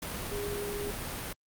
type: tone in noise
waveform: sine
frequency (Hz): 409.1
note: G#4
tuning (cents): -26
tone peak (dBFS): -34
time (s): 0.31-0.91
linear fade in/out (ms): 5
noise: pink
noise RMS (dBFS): -37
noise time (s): 0.02-1.33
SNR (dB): 0
effects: Opus 48 kbps